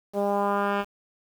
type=tone with low-pass filter sweep; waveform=10% pulse; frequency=201.5 Hz; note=G3; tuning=48 cents sharp; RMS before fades=-25 dBFS; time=0.13-0.85 s; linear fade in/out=50 ms; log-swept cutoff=550 to 2300 Hz; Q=1.9; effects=8-bit